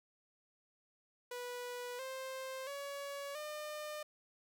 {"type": "tone with pitch steps", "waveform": "sawtooth", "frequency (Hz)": [490.4, 525.6, 563.3, 603.8], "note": ["B4", "C5", "C#5", "D5"], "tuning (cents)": [-12, 8, 28, 48], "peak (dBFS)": -38, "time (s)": [1.31, 4.03], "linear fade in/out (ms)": 5, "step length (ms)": 680, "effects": []}